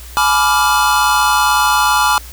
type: chord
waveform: square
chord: G# diminished seventh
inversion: none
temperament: equal with one note detuned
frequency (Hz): 850 / 987.8 / 1174.7 / 1396.9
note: G#5 / B5 / D6 / F6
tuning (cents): +40 / 0 / 0 / 0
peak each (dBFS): -17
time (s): 0.17-2.18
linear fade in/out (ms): 0
effects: added 60 Hz sine -32 dBFS peak until 2.32 s + white hiss -37 dBFS RMS until 2.32 s